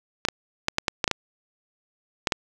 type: clicks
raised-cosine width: 0.2 ms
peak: -4 dBFS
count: 10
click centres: 0.251 / 0.286 / 0.684 / 0.784 / 0.882 / 1.042 / 1.078 / 1.113 / 2.272 / 2.322 s
effects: none